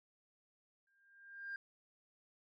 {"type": "tone with exponential growth", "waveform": "sine", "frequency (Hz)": 1600, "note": "G6", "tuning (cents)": 35, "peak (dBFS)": -38, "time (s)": [0.87, 1.56], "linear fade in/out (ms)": 2, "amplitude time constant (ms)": 150, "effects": ["tanh soft clip ceiling -38 dBFS"]}